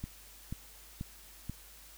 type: click train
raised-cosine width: 5 ms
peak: -25 dBFS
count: 4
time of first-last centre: 0.04-1.496 s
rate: 2.06 Hz
effects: added 50 Hz sine -58 dBFS peak until 1.97 s + white hiss -55 dBFS RMS until 1.97 s